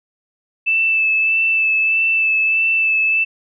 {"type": "tone with vibrato", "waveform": "sine", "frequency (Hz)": 2637, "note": "E7", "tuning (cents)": 0, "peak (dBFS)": -13, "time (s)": [0.66, 3.25], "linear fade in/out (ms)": 20, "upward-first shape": "sine", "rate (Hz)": 1.6, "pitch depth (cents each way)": 18, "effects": []}